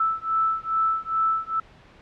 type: beating tone pair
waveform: sine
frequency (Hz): 1316 / 1318.4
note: E6 / E6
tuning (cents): -3 / 0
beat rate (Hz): 2.4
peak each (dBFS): -24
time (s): 0-1.6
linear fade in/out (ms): 5
effects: pink hiss -51 dBFS RMS until 2.01 s + low-pass 3000 Hz 12 dB/octave